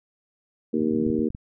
harmonic tone, 77.78 Hz, D#2, in tune, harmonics 3 / 4 / 5 / 6, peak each -24 / -26 / -28 / -30 dBFS, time 0.73-1.29 s, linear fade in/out 10 ms
white band-pass noise, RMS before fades -36 dBFS, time 0.74-1.27 s, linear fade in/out 50 ms, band 100 to 250 Hz, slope 24 dB/octave
clicks, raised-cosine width 5 ms, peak -24 dBFS, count 5, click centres 1.066 / 1.101 / 1.192 / 1.304 / 1.349 s
effects none

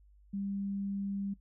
sine tone, 198.4 Hz, G3, 21 cents sharp, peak -33 dBFS, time 0.33-1.34 s, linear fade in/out 10 ms, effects noise-tail reverb RT60 0.1 s tail -18 dB re dry + added 50 Hz sine -58 dBFS peak until 1.4 s

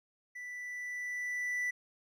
triangle tone with level ramp, 1975.5 Hz, B6, in tune, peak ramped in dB -40 to -29 dBFS, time 0.35-1.71 s, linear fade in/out 10 ms, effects none

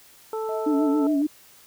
harmonic tone, 440 Hz, A4, in tune, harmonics 1 / 2 / 3, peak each -27 / -33 / -37 dBFS, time 0.33-1.07 s, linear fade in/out 2 ms
sine tone with tremolo, 644 Hz, E5, 41 cents flat, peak -28 dBFS, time 0.49-1.22 s, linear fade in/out 0 ms, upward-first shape triangle, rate 3.7 Hz, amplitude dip 80%
sine tone with vibrato, 291.1 Hz, D4, 15 cents flat, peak -19 dBFS, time 0.66-1.27 s, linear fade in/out 10 ms, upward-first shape sine, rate 7.2 Hz, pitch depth 73 cents each way
effects white hiss -52 dBFS RMS until 1.66 s

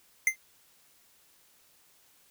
square tone with exponential decay, 2082 Hz, C7, 9 cents flat, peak -18 dBFS, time 0.27-0.36 s, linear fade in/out 2 ms, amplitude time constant 19 ms, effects white hiss -63 dBFS RMS until 2.3 s

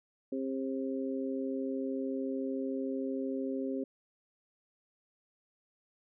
harmonic tone, 133.3 Hz, C3, 33 cents sharp, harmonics 2 / 3 / 4, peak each -34 / -38 / -40 dBFS, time 0.32-3.84 s, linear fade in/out 5 ms, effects none

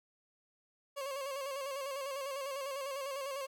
30% pulse tone with vibrato, 548 Hz, C#5, 20 cents flat, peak -35 dBFS, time 0.96-3.47 s, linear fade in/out 20 ms, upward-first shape square, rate 10 Hz, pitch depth 51 cents each way, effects none

